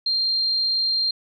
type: tone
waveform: sine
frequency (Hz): 4186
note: C8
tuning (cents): 0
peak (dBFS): -19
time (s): 0.06-1.11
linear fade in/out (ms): 5
effects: none